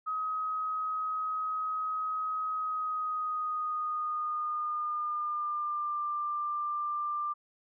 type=tone with pitch glide; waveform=sine; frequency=1266 to 1188.1 Hz; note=D#6 to D6; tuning=+30 to +20 cents; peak=-30 dBFS; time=0.06-7.34 s; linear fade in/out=20 ms; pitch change=-110 cents; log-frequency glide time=2.51-6.01 s; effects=none